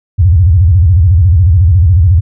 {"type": "tone with vibrato", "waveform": "sine", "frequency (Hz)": 86.6, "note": "F2", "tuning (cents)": -14, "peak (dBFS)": -3, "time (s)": [0.18, 2.21], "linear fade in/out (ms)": 20, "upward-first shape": "square", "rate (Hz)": 14, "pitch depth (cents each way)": 210, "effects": []}